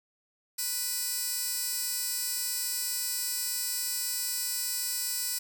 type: tone with high-pass filter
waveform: 15% pulse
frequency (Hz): 493.9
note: B4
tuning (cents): 0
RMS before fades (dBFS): -32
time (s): 0.58-5.39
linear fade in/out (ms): 10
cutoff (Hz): 7000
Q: 0.87
effects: none